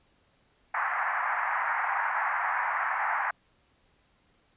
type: band-pass noise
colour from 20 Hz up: pink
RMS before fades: -29 dBFS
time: 0.74-3.31 s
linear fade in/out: 5 ms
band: 770 to 2000 Hz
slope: 48 dB/octave
effects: pink hiss -67 dBFS RMS until 4.56 s + resampled to 8000 Hz